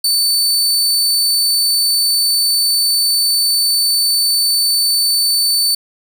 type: tone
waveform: sawtooth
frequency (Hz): 4525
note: C#8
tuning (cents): +35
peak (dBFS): -9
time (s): 0.04-5.75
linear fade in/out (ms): 5
effects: none